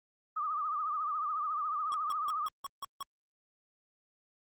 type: tone with vibrato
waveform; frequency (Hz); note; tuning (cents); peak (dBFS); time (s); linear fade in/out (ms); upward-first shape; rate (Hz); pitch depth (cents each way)
sine; 1217; D#6; -39; -31; 0.36-2.48; 10; triangle; 14; 110
type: tone bursts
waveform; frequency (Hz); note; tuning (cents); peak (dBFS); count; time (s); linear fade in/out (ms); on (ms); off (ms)
square; 1106; C#6; -4; -37; 7; 1.92-3.027; 0; 21; 160
effects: Opus 32 kbps